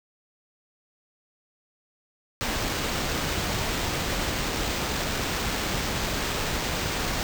pink noise with sample-and-hold, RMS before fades -28 dBFS, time 2.41-7.23 s, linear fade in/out 0 ms, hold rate 11025 Hz, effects none

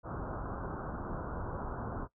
pink low-pass noise, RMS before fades -39 dBFS, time 0.03-2.08 s, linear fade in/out 50 ms, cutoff 1500 Hz, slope 96 dB/octave, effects noise-tail reverb RT60 0.1 s tail -18 dB re dry

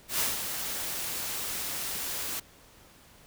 white noise with ADSR envelope, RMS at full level -27 dBFS, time 0.08-2.4 s, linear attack 110 ms, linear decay 180 ms, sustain -7 dB, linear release 8 ms, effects pink hiss -56 dBFS RMS until 3.26 s

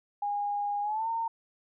sine tone with pitch glide, 818 to 912.9 Hz, G#5 to A#5, -26 to -36 cents, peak -28 dBFS, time 0.22-1.28 s, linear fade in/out 5 ms, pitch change +190 cents, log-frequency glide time 0.82-1.08 s, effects none

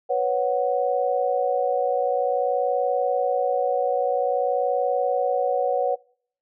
sine chord, B suspended second, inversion none, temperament equal, 493.9 / 554.4 / 740 Hz, B4 / C#5 / F#5, 0 / 0 / 0 cents, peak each -24 dBFS, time 0.09-5.96 s, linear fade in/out 20 ms, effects noise-tail reverb RT60 0.6 s tail -26 dB re dry

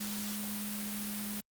sine tone in noise, 207.7 Hz, G#3, in tune, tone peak -38 dBFS, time 0-1.41 s, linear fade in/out 10 ms, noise white, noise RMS -40 dBFS, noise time 0-1.41 s, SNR -1 dB, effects Opus 48 kbps

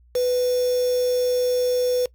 sine tone with quantisation, 497 Hz, B4, 11 cents sharp, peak -18 dBFS, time 0.15-2.06 s, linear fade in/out 5 ms, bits 5, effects noise-tail reverb RT60 0.1 s tail -22 dB re dry + added 60 Hz sine -51 dBFS peak until 2.14 s

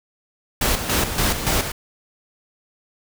pink noise with tremolo, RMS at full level -19 dBFS, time 0.61-1.72 s, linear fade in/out 5 ms, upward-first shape square, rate 3.5 Hz, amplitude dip 60%, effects none

